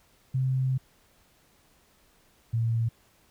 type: tone pair in turn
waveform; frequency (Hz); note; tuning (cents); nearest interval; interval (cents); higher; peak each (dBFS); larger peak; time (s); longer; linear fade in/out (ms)
sine; 130.81 / 114.64; C3 / A#2; 0 / -28; major second; 228; first; -23; neither; 0.34-0.78 / 2.53-2.89; first; 10
effects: pink hiss -63 dBFS RMS until 3.3 s